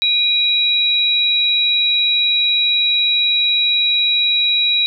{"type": "tone pair together", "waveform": "sine", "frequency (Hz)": [2446, 3876], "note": ["D#7", "B7"], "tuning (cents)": [-30, -33], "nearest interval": "minor sixth", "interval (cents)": 797, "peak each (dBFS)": [-21, -13], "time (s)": [0.02, 4.86], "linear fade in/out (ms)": 0, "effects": []}